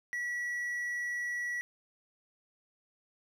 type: tone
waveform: triangle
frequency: 1938 Hz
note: B6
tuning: 33 cents flat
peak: -31 dBFS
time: 0.13-1.61 s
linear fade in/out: 0 ms
effects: none